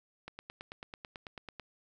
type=click train; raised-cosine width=0.3 ms; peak=-27 dBFS; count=13; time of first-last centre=0.28-1.597 s; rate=9.11 Hz; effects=none